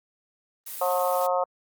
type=noise; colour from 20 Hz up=blue; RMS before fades=-36 dBFS; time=0.66-1.27 s; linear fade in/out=10 ms
type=harmonic tone; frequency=180 Hz; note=F#3; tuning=47 cents flat; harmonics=3 / 4 / 5 / 6 / 7; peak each=-25 / -27 / -29 / -31 / -32 dBFS; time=0.81-1.44 s; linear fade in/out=5 ms
effects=Opus 32 kbps